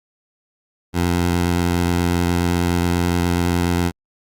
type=tone with vibrato; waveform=15% pulse; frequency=87.31 Hz; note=F2; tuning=in tune; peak=-10 dBFS; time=0.93-3.92 s; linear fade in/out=50 ms; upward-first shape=square; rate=9.5 Hz; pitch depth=13 cents each way; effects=Opus 48 kbps